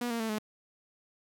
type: tone with pitch steps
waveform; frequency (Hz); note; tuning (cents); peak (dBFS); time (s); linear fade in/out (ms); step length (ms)
sawtooth; 241.7 / 232 / 222.7 / 213.7; B3 / A#3 / A3 / G#3; -37 / -8 / +21 / +50; -27; 0.01-0.386; 5; 94
effects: none